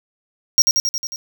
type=tone with echo; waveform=square; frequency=5620 Hz; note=F8; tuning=10 cents sharp; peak=-9 dBFS; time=0.58-0.62 s; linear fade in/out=0 ms; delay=90 ms; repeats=6; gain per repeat=-3 dB; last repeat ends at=1.16 s; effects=none